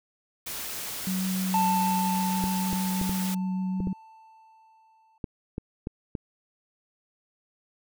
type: noise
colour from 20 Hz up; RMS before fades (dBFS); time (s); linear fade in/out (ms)
white; -35; 0.46-3.35; 10
type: tone with vibrato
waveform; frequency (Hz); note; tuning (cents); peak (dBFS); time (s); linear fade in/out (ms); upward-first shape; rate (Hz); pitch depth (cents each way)
sine; 187.2; F#3; +20; -26; 1.07-3.93; 2; sine; 6.4; 8
type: tone with exponential decay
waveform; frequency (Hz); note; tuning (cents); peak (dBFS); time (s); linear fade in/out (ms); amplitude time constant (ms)
triangle; 886; A5; +12; -19; 1.54-5.18; 2; 790
type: clicks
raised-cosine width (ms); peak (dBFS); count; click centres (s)
3; -18; 10; 2.44 / 2.73 / 3.014 / 3.094 / 3.804 / 3.872 / 5.242 / 5.581 / 5.871 / 6.152
effects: none